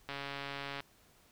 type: click train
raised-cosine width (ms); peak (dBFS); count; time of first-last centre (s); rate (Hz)
0.3; -24; 101; 0.09-0.804; 140
effects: pink hiss -65 dBFS RMS until 1.31 s